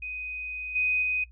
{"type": "tone with level steps", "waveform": "sine", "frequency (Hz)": 2501, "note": "D#7", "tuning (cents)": 8, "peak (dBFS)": [-33, -23, -25], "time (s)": [0.02, 1.24], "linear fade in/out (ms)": 5, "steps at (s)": [0.75, 1.02], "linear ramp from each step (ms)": 10, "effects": ["noise-tail reverb RT60 0.1 s tail -18 dB re dry", "added 60 Hz sine -48 dBFS peak until 1.31 s"]}